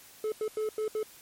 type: tone bursts at uneven times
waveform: triangle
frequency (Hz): 431.6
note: A4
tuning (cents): -33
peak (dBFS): -26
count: 5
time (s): 0.24-0.32 / 0.41-0.48 / 0.57-0.69 / 0.78-0.88 / 0.95-1.03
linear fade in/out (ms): 2
effects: white hiss -53 dBFS RMS until 1.21 s + MP3 64 kbps